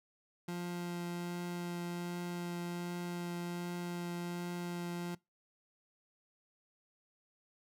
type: tone with vibrato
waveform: 30% pulse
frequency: 174.61 Hz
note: F3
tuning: in tune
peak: -35 dBFS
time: 0.48-5.15 s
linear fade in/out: 5 ms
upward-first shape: triangle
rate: 1.3 Hz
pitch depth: 10 cents each way
effects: noise-tail reverb RT60 0.2 s tail -22 dB re dry